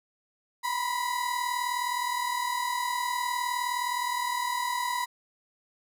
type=tone pair together; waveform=35% pulse; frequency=969 / 1008.5 Hz; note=B5 / B5; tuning=-33 / +36 cents; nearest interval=minor second; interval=69 cents; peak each=-28 / -30 dBFS; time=0.63-5.06 s; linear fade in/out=20 ms; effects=none